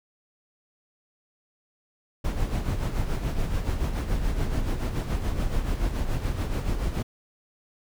brown noise with tremolo, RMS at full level -24 dBFS, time 2.24-7.03 s, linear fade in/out 10 ms, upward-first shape sine, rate 7 Hz, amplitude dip 55%, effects none

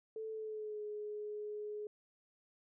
sine tone with pitch glide, 440 to 420.1 Hz, A4 to G#4, 0 to +20 cents, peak -40 dBFS, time 0.16-1.87 s, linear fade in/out 2 ms, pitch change -80 cents, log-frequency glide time 0.31-0.83 s, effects none

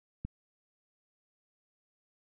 click, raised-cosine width 5 ms, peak -24 dBFS, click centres 0.25 s, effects none

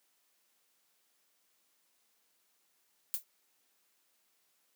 violet noise with exponential decay, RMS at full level -29 dBFS, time 3.14-3.24 s, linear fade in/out 0 ms, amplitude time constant 21 ms, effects white hiss -74 dBFS RMS until 4.75 s + high-pass 200 Hz 12 dB/octave

